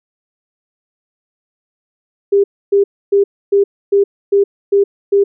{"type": "tone bursts", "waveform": "sine", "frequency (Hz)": 400, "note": "G4", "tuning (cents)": 35, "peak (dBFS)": -7, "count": 8, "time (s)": [2.32, 5.24], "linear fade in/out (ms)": 10, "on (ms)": 120, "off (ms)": 280, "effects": []}